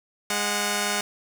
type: tone pair together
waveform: 5% pulse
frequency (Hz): 205.8 / 733.4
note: G#3 / F#5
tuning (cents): -16 / -15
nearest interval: octave + minor seventh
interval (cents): 2201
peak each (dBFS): -15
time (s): 0.3-1.01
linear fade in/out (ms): 2
effects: none